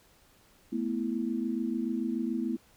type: chord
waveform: sine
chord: A suspended second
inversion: none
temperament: equal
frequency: 220 / 246.9 / 329.6 Hz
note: A3 / B3 / E4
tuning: 0 / 0 / 0 cents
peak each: -33 / -32 / -34 dBFS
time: 0.72-2.57 s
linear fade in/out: 10 ms
effects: pink hiss -62 dBFS RMS until 2.76 s